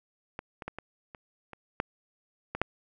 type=clicks; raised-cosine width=0.5 ms; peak=-21 / -24 / -20 / -23 / -29 / -28 / -12 / -18 / -10 dBFS; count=9; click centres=0.391 / 0.622 / 0.68 / 0.786 / 1.148 / 1.533 / 1.801 / 2.55 / 2.616 s; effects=none